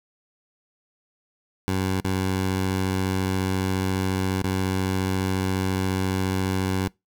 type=tone with dropouts; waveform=15% pulse; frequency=94.4 Hz; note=F#2; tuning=35 cents sharp; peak=-16 dBFS; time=1.68-6.88 s; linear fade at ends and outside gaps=0 ms; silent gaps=2.003-2.046 / 4.421-4.442 s; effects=noise-tail reverb RT60 0.2 s tail -24 dB re dry